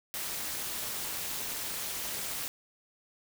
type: noise with amplitude modulation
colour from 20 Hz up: white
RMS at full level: -33 dBFS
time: 0.14-2.48 s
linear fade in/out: 0 ms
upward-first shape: sine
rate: 242 Hz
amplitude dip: 70%
effects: none